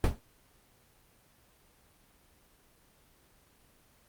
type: noise with exponential decay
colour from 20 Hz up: brown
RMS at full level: -19 dBFS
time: 0.04-0.2 s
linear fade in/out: 1 ms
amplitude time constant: 34 ms
effects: pink hiss -64 dBFS RMS until 4.08 s + Opus 24 kbps